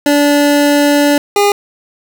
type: tone pair in turn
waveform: 25% pulse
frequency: 289.5 / 407.2 Hz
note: D4 / G#4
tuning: -25 / -34 cents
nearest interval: tritone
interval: 591 cents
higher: second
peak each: -4 dBFS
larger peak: neither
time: 0.06-1.18 / 1.36-1.52 s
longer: first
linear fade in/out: 2 ms
effects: none